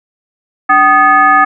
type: tone with frequency modulation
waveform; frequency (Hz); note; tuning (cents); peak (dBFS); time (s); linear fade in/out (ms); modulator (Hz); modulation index
sine; 1241; D#6; -5; -4; 0.69-1.45; 10; 475; 1.1
effects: none